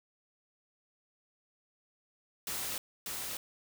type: noise with echo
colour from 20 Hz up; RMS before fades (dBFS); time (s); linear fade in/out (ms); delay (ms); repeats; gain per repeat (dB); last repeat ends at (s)
white; -37; 2.47-2.78; 2; 590; 1; -2; 3.37
effects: none